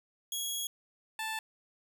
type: tone pair in turn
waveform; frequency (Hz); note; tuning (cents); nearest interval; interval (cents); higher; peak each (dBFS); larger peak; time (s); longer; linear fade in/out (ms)
15% pulse; 3322 / 879.9; G#7 / A5; 0 / 0; octave + major seventh; 2300; first; -26 / -28; first; 0.32-0.67 / 1.19-1.39; first; 2
effects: none